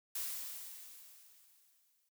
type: noise with exponential decay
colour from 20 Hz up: blue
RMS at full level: -38 dBFS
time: 0.15-2.09 s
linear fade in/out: 5 ms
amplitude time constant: 420 ms
effects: noise-tail reverb RT60 0.1 s tail -20 dB re dry